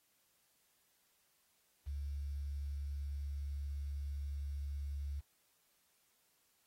sine tone with quantisation, 70.9 Hz, C#2, 40 cents sharp, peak -38 dBFS, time 1.86-5.21 s, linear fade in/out 20 ms, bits 11, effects white hiss -75 dBFS RMS until 6.66 s + AAC 48 kbps

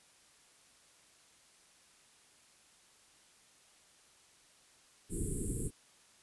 pink band-stop noise, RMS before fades -36 dBFS, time 5.09-5.71 s, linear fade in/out 50 ms, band 450 to 7700 Hz, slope 96 dB/octave, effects white hiss -64 dBFS RMS until 6.22 s + resampled to 24000 Hz

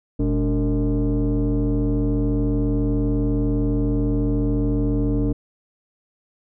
sine tone with frequency modulation, 120.9 Hz, B2, 36 cents flat, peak -16 dBFS, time 0.19-5.33 s, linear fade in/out 10 ms, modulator 168 Hz, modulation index 1.6, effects tanh soft clip ceiling -14 dBFS

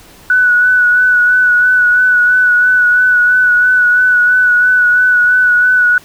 sine tone with vibrato, 1480 Hz, F#6, in tune, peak -6 dBFS, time 0.3-5.98 s, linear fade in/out 2 ms, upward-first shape sine, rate 3 Hz, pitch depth 26 cents each way, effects pink hiss -40 dBFS RMS until 6.04 s

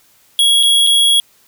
square tone with dropouts, 3322 Hz, G#7, in tune, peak -9 dBFS, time 0.39-1.2 s, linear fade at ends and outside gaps 1 ms, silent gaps 0.629-0.633 / 0.867-0.871 s, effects white hiss -52 dBFS RMS until 1.47 s

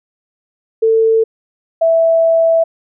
sine tone pair in turn, 447.2 / 658 Hz, A4 / E5, +28 / -3 cents, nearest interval perfect fifth, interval 669 cents, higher second, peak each -8 dBFS, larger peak neither, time 0.82-1.24 / 1.81-2.64 s, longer second, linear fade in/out 10 ms, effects none

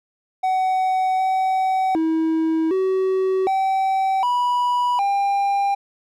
triangle tone with pitch steps, 751 / 757 / 321.7 / 378.4 / 769 / 979 / 798 Hz, F#5 / F#5 / E4 / F#4 / G5 / B5 / G5, +26 / +39 / -42 / +39 / -33 / -15 / +31 cents, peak -15 dBFS, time 0.43-5.75 s, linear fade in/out 10 ms, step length 760 ms, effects none

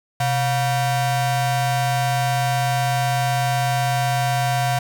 45% pulse ring-modulated tone, 420 Hz, G#4, 19 cents sharp, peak -15 dBFS, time 0.2-4.79 s, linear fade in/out 5 ms, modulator 292 Hz, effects none

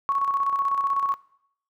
sine tone with tremolo, 1108.7 Hz, C#6, in tune, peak -19 dBFS, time 0.09-1.14 s, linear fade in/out 0 ms, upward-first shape square, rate 16 Hz, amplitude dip 45%, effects noise-tail reverb RT60 0.7 s tail -20 dB re dry

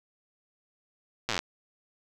slowing click train, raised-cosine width 0.2 ms, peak -11 dBFS, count 11, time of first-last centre 1.29-1.391 s, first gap 8 ms, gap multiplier 1.05, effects none

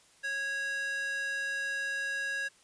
square tone with high-pass filter, 551 Hz, C#5, 11 cents flat, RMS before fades -34 dBFS, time 0.23-2.49 s, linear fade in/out 20 ms, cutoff 1600 Hz, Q 3.4, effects white hiss -62 dBFS RMS until 2.63 s + resampled to 22050 Hz

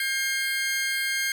sawtooth tone pair together, 1600 / 2134 Hz, G6 / C7, +35 / +34 cents, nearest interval perfect fourth, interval 499 cents, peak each -24 dBFS, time 0-1.32 s, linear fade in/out 2 ms, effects none

